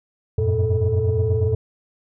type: tone cluster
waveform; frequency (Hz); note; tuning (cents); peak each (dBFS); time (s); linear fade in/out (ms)
sine; 88.4 / 96.9 / 115.1 / 438; F2 / G2 / A#2 / A4; +22 / -20 / -22 / -8; -21; 0.38-1.55; 5
effects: tanh soft clip ceiling -11 dBFS